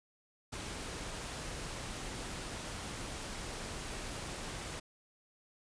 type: noise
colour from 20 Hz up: pink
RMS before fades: -42 dBFS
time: 0.52-4.8 s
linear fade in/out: 10 ms
effects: resampled to 22050 Hz